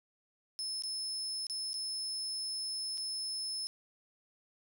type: tone with dropouts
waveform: 35% pulse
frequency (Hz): 5230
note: E8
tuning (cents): -15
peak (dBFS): -33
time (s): 0.59-3.67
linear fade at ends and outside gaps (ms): 0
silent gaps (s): 0.822-0.836 / 1.468-1.498 / 1.732-1.741 / 2.974-2.979
effects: none